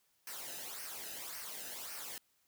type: noise with flanger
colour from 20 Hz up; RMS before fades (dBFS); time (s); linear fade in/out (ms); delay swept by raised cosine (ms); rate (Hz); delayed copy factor
white; -45; 0.27-2.18; 2; 0.27 to 0.91; 1.8; -0.65
effects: white hiss -75 dBFS RMS until 2.47 s